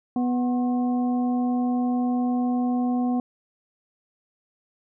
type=harmonic tone with a mistuned harmonic; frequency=246.9 Hz; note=B3; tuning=in tune; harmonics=1 / 2 / 3 / 4; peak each=-21 / -37 / -31 / -42 dBFS; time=0.16-3.2 s; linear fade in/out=2 ms; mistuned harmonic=4; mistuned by=+140 cents; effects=none